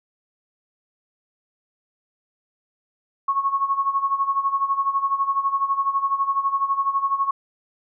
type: tone with tremolo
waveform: sine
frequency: 1100 Hz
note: C#6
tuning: 14 cents flat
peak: -16 dBFS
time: 3.28-7.31 s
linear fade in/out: 5 ms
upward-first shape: sine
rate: 12 Hz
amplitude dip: 75%
effects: none